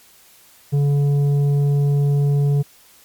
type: tone with tanh clipping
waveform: triangle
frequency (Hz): 142.8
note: D3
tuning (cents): -48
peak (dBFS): -15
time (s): 0.72-2.63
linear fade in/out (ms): 20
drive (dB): 11
effects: white hiss -50 dBFS RMS until 3.04 s + MP3 96 kbps